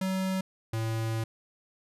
square tone pair in turn, 189 / 112.38 Hz, F#3 / A2, +37 / +37 cents, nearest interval major sixth, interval 900 cents, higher first, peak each -28 / -29 dBFS, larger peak first, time 0.01-0.41 / 0.73-1.24 s, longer second, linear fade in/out 5 ms, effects resampled to 32000 Hz

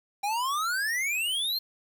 square exponential sweep, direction up, 788 to 4290 Hz, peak -27 dBFS, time 0.23-1.59 s, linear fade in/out 10 ms, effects 9-bit

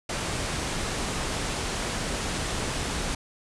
pink low-pass noise, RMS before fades -30 dBFS, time 0.09-3.15 s, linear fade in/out 5 ms, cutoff 9800 Hz, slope 48 dB/octave, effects none

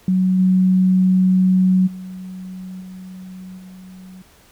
sine tone with level steps, 185.7 Hz, F#3, 7 cents sharp, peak -13 / -11 / -29 / -32 / -36 dBFS, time 0.08-4.22 s, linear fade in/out 2 ms, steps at 0.38 / 1.86 / 2.8 / 3.57 s, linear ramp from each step 20 ms, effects pink hiss -51 dBFS RMS until 4.51 s

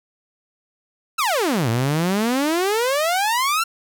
sawtooth exponential two-way sweep, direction down then up, 1389 to 110 to 1389 Hz, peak -14 dBFS, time 1.18-3.64 s, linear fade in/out 10 ms, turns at 1.69 s, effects none

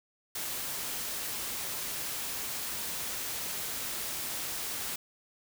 white noise, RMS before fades -36 dBFS, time 0.35-4.96 s, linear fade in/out 5 ms, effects none

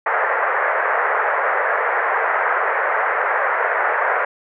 white band-pass noise, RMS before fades -19 dBFS, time 0.06-4.25 s, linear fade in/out 5 ms, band 450 to 1900 Hz, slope 48 dB/octave, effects none

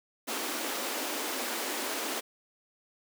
pink high-pass noise, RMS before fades -34 dBFS, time 0.27-2.21 s, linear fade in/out 20 ms, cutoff 250 Hz, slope 48 dB/octave, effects none

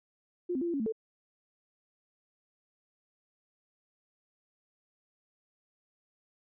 sine tone with pitch steps, 353.9 / 260.2 / 344.3 / 340.5 / 279.1 / 220.4 / 442.3 Hz, F4 / C4 / F4 / F4 / C#4 / A3 / A4, +23 / -9 / -25 / -44 / +12 / +3 / +9 cents, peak -29 dBFS, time 0.49-0.924 s, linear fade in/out 10 ms, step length 62 ms, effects none

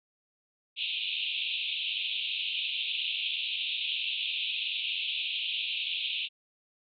pink band-pass noise, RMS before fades -33 dBFS, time 0.76-6.29 s, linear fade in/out 50 ms, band 2500 to 3800 Hz, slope 96 dB/octave, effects none

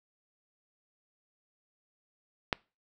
click, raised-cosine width 0.3 ms, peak -10 dBFS, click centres 2.528 s, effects noise-tail reverb RT60 0.3 s tail -24 dB re dry

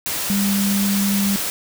sine tone in noise, 199.3 Hz, G3, 29 cents sharp, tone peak -17 dBFS, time 0.3-1.36 s, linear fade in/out 0 ms, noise white, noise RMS -24 dBFS, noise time 0.06-1.5 s, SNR +4 dB, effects none

